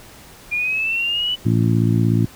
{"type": "linear sweep", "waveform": "sine", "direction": "up", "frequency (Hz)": [2398, 2989], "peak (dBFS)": -18, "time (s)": [0.51, 1.36], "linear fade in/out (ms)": 20}
{"type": "harmonic tone", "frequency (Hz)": 56.7, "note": "A#1", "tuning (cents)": -47, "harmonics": [2, 3, 4, 5, 6], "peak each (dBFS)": [-16, -20, -22, -24, -26], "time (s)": [1.45, 2.26], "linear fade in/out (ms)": 10}
{"effects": ["pink hiss -43 dBFS RMS until 2.35 s"]}